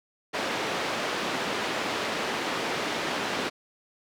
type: band-pass noise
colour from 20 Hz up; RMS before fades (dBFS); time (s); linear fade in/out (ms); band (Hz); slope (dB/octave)
pink; -30; 0.33-3.5; 20; 300 to 3900; 12
effects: none